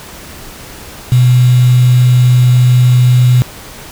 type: tone with quantisation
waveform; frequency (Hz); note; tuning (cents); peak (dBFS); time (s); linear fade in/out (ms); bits
sine; 124.7; B2; +17; -4; 1.12-3.42; 0; 4
effects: pink hiss -31 dBFS RMS until 3.91 s